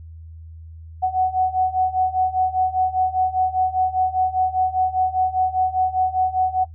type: beating tone pair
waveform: sine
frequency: 742 / 747 Hz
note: F#5 / F#5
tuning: +5 / +16 cents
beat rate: 5 Hz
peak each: -21 / -19 dBFS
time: 1.02-6.65 s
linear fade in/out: 20 ms
effects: noise-tail reverb RT60 0.1 s tail -17 dB re dry + added 81 Hz sine -36 dBFS peak until 6.74 s